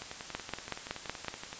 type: two click trains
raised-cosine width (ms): 0.3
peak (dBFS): -17 / -24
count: 6 / 17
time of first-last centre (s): 0.35-1.283 / 0.02-1.529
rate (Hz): 5.36 / 10.6
effects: white hiss -45 dBFS RMS until 1.59 s + resampled to 16000 Hz